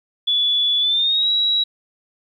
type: tone with pitch glide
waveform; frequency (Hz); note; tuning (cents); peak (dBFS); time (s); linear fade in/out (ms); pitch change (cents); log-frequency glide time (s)
sine; 3434 to 3877; A7 to B7; -43 to -33; -15; 0.27-1.64; 10; +210; 0.79-1.29
effects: 9-bit